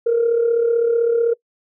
sine tone with amplitude modulation, 466.2 Hz, A#4, in tune, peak -10 dBFS, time 0.06-1.34 s, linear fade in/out 10 ms, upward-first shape sine, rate 35.8 Hz, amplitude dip 55%, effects noise-tail reverb RT60 0.1 s tail -23 dB re dry + tanh soft clip ceiling -9 dBFS

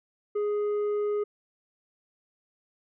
sine tone with tanh clipping, 415.3 Hz, G#4, in tune, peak -26 dBFS, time 0.35-1.24 s, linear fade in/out 10 ms, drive 5 dB, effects none

